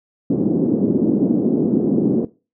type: band-pass noise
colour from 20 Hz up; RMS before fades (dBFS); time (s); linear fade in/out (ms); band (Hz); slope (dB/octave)
pink; -17; 0.3-2.25; 5; 200 to 350; 24
effects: noise-tail reverb RT60 0.3 s tail -19 dB re dry